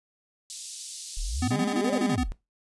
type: band-pass noise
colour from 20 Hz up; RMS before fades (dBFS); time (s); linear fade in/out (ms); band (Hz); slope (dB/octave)
white; -40; 0.5-1.51; 0; 3800 to 9400; 24
type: exponential two-way sweep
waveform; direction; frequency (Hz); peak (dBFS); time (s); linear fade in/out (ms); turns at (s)
sine; up then down; 31.72 to 622.3 to 31.72; -28; 1.17-2.32; 0; 1.94
type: tone bursts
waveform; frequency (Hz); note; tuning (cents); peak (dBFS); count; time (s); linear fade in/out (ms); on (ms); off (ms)
square; 251.3; B3; +30; -25; 10; 1.42-2.235; 5; 59; 25
type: tone with vibrato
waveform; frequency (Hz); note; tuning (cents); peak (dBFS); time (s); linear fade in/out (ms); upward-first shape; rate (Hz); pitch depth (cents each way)
15% pulse; 202.8; G#3; -41; -24; 1.51-2.16; 5; square; 19; 21
effects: noise-tail reverb RT60 0.2 s tail -17 dB re dry + resampled to 24000 Hz